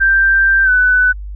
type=tone with pitch glide; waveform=sine; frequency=1573 to 1497.6 Hz; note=G6 to F#6; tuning=+6 to +20 cents; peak=-8 dBFS; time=0-1.13 s; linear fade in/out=20 ms; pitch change=-86 cents; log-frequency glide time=0.64-0.7 s; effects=added 50 Hz sine -24 dBFS peak until 1.35 s